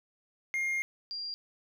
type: tone pair in turn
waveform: triangle / sine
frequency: 2126 / 4773 Hz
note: C7 / D8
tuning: +27 / +27 cents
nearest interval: octave + major second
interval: 1400 cents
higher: second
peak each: -27 / -35 dBFS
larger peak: first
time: 0.54-0.82 / 1.11-1.34 s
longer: first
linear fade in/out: 0 ms
effects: none